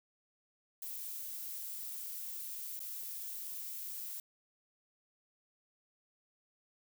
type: noise with dropouts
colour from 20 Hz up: violet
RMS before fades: -43 dBFS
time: 0.82-4.2 s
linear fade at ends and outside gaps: 2 ms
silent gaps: 2.793-2.802 s
effects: none